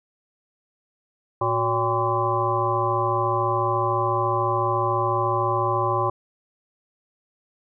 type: harmonic tone with a mistuned harmonic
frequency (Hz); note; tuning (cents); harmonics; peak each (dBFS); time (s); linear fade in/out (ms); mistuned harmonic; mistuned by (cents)
114; A#2; -38; 1 / 3 / 5 / 7 / 9 / 10; -28 / -27 / -28 / -28 / -24 / -28; 1.41-6.1; 5; 3; +120
effects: none